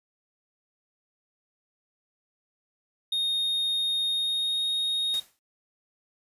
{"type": "tone with pitch glide", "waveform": "triangle", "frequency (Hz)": [3703, 3727], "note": ["A#7", "A#7"], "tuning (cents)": [-12, -1], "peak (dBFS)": -23, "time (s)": [3.12, 5.2], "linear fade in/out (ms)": 5, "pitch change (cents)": 11, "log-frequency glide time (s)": [4.09, 4.66]}
{"type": "noise with exponential decay", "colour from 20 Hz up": "white", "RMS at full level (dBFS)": -38, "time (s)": [5.14, 5.39], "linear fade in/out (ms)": 0, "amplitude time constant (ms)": 54}
{"effects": ["noise-tail reverb RT60 0.2 s tail -26 dB re dry", "resampled to 32000 Hz"]}